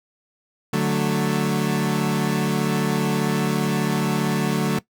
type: chord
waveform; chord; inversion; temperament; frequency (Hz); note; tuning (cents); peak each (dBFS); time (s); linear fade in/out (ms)
30% pulse; D major; none; equal; 146.83 / 185 / 220; D3 / F#3 / A3; 0 / 0 / 0; -21; 0.73-4.79; 5
effects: noise-tail reverb RT60 0.1 s tail -18 dB re dry